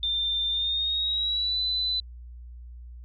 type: tone with pitch glide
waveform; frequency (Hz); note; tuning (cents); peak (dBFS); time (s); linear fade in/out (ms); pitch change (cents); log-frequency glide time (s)
sine; 3589 to 4005; A7 to B7; +34 to +23; -24; 0.03-2; 2; +189; 0.51-1.61
effects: added 60 Hz sine -40 dBFS peak until 3.04 s + AAC 64 kbps